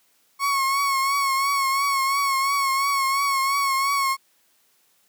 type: tone with vibrato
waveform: 35% pulse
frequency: 1100 Hz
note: C#6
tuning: 14 cents flat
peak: -18 dBFS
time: 0.39-4.17 s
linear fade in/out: 50 ms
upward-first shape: triangle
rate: 2.9 Hz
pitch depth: 52 cents each way
effects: white hiss -63 dBFS RMS until 5.08 s + high-pass 150 Hz 12 dB/octave